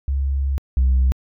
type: tone pair in turn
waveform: sine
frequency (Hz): 68.5 / 64.66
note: C#2 / C2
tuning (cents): -20 / -20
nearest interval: minor second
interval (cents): 100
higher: first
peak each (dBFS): -17 / -11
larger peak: second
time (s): 0.08-0.58 / 0.77-1.12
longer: first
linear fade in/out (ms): 0
effects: tanh soft clip ceiling -11 dBFS